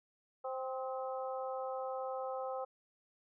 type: harmonic tone with a mistuned harmonic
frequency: 261.6 Hz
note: C4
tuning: in tune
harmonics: 2 / 3 / 4 / 5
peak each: -39 / -42 / -48 / -47 dBFS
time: 0.44-2.65 s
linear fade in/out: 10 ms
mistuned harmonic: 5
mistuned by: -35 cents
effects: none